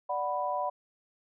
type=chord; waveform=sine; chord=B minor; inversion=first; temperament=equal; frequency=587.3 / 740 / 987.8 Hz; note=D5 / F#5 / B5; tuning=0 / 0 / 0 cents; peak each=-34 / -33 / -32 dBFS; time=0.09-0.7 s; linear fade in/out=10 ms; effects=none